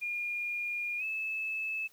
sine tone with pitch glide, 2421 to 2610 Hz, D#7 to E7, -48 to -18 cents, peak -32 dBFS, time 0.01-1.88 s, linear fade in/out 20 ms, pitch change +130 cents, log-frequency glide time 0.98-1.04 s, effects white hiss -63 dBFS RMS until 1.92 s

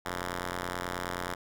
5% pulse ring-modulated tone, 89.4 Hz, F2, 41 cents sharp, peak -19 dBFS, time 0.05-1.35 s, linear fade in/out 10 ms, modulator 778 Hz, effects none

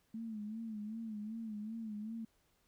sine tone with vibrato, 218.2 Hz, A3, 14 cents flat, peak -40 dBFS, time 0.14-2.25 s, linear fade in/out 5 ms, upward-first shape sine, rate 2.6 Hz, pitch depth 83 cents each way, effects pink hiss -75 dBFS RMS until 2.67 s

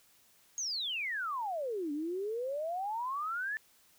sine exponential two-way sweep, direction down then up, 6640 to 283.9 to 1781 Hz, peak -33 dBFS, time 0.58-3.57 s, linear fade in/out 0 ms, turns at 1.92 s, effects white hiss -65 dBFS RMS until 3.98 s

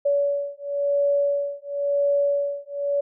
sine beating tone pair, 568 / 568.96 Hz, C#5 / C#5, +42 / +45 cents, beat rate 0.96 Hz, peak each -23 dBFS, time 0.05-3.01 s, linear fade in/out 10 ms, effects none

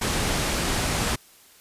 pink low-pass noise, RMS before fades -25 dBFS, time 0.01-1.16 s, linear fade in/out 10 ms, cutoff 11000 Hz, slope 24 dB/octave, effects white hiss -53 dBFS RMS until 1.6 s + resampled to 32000 Hz

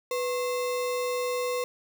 sine tone with sample-and-hold, 495.2 Hz, B4, 5 cents sharp, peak -26 dBFS, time 0.11-1.64 s, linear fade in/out 2 ms, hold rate 1575 Hz, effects none

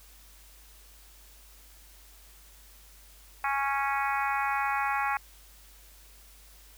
harmonic tone, 276.5 Hz, C#4, 4 cents flat, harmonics 3 / 4 / 5 / 6 / 7 / 8 / 9, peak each -30 / -32 / -34 / -36 / -37 / -38 / -39 dBFS, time 3.44-5.17 s, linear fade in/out 2 ms, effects added 50 Hz sine -54 dBFS peak until 6.77 s + white hiss -56 dBFS RMS until 6.77 s

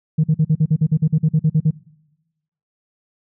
sine tone bursts, 155.56 Hz, D#3, in tune, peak -10 dBFS, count 15, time 0.18-1.709 s, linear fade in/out 10 ms, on 59 ms, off 46 ms, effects noise-tail reverb RT60 1.0 s tail -23 dB re dry + tanh soft clip ceiling -8 dBFS

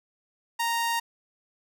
sawtooth tone, 930 Hz, A#5, 4 cents flat, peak -21 dBFS, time 0.59-1 s, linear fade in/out 10 ms, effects none

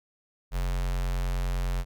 square tone with notch filter, 44.98 Hz, F#1, 48 cents flat, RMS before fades -28 dBFS, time 0.51-1.85 s, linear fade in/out 50 ms, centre 290 Hz, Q 1.1, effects none

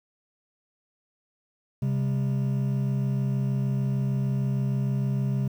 triangle tone pair together, 133.48 / 200 Hz, C3 / G3, +35 / +35 cents, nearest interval perfect fifth, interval 700 cents, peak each -22 / -28 dBFS, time 1.82-5.48 s, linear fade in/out 5 ms, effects 9-bit

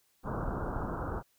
pink low-pass noise, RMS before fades -35 dBFS, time 0.23-1.23 s, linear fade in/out 50 ms, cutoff 1500 Hz, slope 96 dB/octave, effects white hiss -71 dBFS RMS until 1.38 s

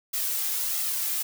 blue noise with flanger, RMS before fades -28 dBFS, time 0.13-1.23 s, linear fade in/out 10 ms, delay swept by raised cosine 1.5 to 2.48 ms, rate 1.5 Hz, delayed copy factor +0.5, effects none

